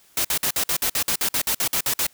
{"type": "noise bursts", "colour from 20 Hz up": "white", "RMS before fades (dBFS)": -22, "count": 15, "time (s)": [0.17, 2.067], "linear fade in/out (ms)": 2, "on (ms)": 77, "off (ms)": 53, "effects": ["white hiss -56 dBFS RMS until 2.13 s"]}